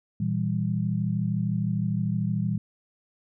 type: chord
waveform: sine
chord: E diminished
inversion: second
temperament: equal with one note detuned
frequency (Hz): 116.54 / 162.83 / 196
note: Bb2 / E3 / G3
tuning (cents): 0 / -21 / 0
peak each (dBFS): -28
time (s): 0.2-2.58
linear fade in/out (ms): 5
effects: none